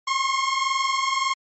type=tone pair together; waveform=sawtooth; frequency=1064.3 / 1086 Hz; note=C6 / C#6; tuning=+29 / -36 cents; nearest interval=unison; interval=35 cents; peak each=-20 dBFS; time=0.07-1.34 s; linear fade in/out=10 ms; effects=MP3 32 kbps